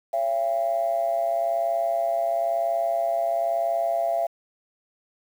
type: tone with amplitude modulation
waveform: sine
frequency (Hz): 677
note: E5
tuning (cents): +46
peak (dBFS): -17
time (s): 0.13-4.27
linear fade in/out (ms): 10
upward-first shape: sine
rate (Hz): 121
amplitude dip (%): 80
effects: tanh soft clip ceiling -13 dBFS + 8-bit